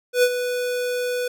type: tone with ADSR envelope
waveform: square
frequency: 493.9 Hz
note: B4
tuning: in tune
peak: -13 dBFS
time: 0.13-1.28 s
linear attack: 100 ms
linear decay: 57 ms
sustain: -10 dB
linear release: 5 ms
effects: none